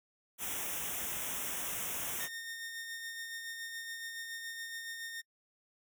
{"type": "band-stop noise", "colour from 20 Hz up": "white", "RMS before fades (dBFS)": -38, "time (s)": [0.38, 2.29], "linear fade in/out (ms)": 50, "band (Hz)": [3600, 5500], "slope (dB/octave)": 96}
{"type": "tone with tremolo", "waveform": "sawtooth", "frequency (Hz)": 1832, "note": "A#6", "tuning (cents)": -31, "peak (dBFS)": -36, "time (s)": [2.19, 5.22], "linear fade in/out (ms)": 20, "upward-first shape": "sine", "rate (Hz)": 7.1, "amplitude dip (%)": 35}
{"effects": ["noise-tail reverb RT60 0.1 s tail -26 dB re dry"]}